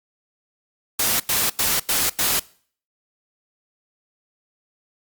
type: noise bursts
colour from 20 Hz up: white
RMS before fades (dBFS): -20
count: 5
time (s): 0.99-2.396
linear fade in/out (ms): 5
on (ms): 210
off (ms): 89
effects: noise-tail reverb RT60 0.5 s tail -22 dB re dry + Opus 48 kbps